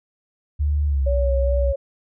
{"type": "tone with pitch glide", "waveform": "sine", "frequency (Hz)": [73.42, 64.29], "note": ["D2", "C2"], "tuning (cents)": [0, -30], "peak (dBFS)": -17, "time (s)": [0.59, 1.73], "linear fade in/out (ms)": 20, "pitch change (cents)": -230, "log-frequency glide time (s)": [0.87, 1.1]}
{"type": "tone with vibrato", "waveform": "sine", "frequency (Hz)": 560, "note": "C#5", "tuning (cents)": 18, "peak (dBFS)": -22, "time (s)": [1.06, 1.76], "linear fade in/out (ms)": 10, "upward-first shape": "sine", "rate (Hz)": 2.5, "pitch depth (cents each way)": 28}
{"effects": []}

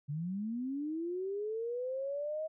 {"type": "linear sweep", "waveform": "sine", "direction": "up", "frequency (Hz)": [138.59, 637], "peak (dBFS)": -34, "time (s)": [0.08, 2.48], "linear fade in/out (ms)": 20, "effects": []}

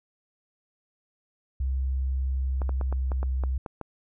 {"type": "tone with pitch glide", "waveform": "sine", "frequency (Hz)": [65.8, 64.86], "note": ["C2", "C2"], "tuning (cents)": [10, -15], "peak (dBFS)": -24, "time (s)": [1.6, 3.58], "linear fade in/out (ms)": 5, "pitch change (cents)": -25, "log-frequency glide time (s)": [2.36, 3.14]}
{"type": "clicks", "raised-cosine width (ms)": 1, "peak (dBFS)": -21, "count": 9, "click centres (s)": [2.618, 2.693, 2.812, 2.926, 3.118, 3.23, 3.437, 3.662, 3.813]}
{"effects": []}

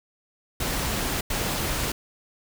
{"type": "noise bursts at uneven times", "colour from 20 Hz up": "pink", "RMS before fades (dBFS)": -27, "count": 2, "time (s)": [[0.6, 1.21], [1.3, 1.92]], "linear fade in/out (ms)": 5, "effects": []}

